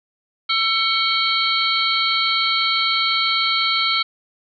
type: tone cluster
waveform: sine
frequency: 1336 / 2230 / 3164 / 3927 / 4351 Hz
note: E6 / C#7 / G7 / B7 / C#8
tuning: +23 / +10 / +15 / -11 / -33 cents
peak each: -23 dBFS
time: 0.49-4.03 s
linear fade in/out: 10 ms
effects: none